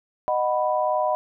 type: chord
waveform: sine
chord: B major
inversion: first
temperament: just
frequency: 617.4 / 740.8 / 987.8 Hz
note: D#5 / F#5 / B5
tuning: -14 / +2 / 0 cents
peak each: -23 / -25 / -25 dBFS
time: 0.28-1.15 s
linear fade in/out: 0 ms
effects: none